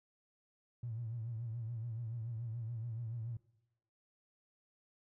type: tone with vibrato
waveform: triangle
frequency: 115.2 Hz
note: A#2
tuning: 20 cents flat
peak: -35 dBFS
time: 0.83-3.37 s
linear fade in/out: 5 ms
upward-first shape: triangle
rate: 7 Hz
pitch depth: 110 cents each way
effects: noise-tail reverb RT60 0.9 s tail -23 dB re dry + tanh soft clip ceiling -36 dBFS